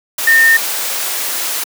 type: tone in noise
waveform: sine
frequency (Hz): 1821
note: A#6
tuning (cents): -41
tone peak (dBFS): -6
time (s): 0.27-0.57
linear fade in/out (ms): 5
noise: white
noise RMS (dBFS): -19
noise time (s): 0.18-1.64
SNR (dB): +10
effects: high-pass 400 Hz 12 dB/octave